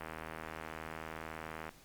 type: click train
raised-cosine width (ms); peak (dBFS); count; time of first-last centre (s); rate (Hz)
0.5; -27; 135; 0.01-1.691; 79.7
effects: pink hiss -60 dBFS RMS until 1.84 s + Opus 48 kbps